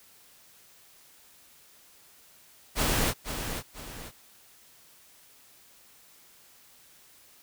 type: noise with echo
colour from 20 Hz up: pink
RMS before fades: -26 dBFS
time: 2.75-3.14 s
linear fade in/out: 50 ms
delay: 490 ms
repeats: 2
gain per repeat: -8 dB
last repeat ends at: 4.12 s
effects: white hiss -57 dBFS RMS until 7.42 s